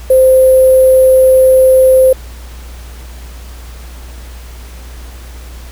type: tone with sample-and-hold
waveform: sine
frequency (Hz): 520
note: C5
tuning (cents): -11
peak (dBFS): -3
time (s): 0.1-2.13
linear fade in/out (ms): 5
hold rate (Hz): 11025
effects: added 60 Hz sine -27 dBFS peak until 5.71 s + pink hiss -37 dBFS RMS until 5.71 s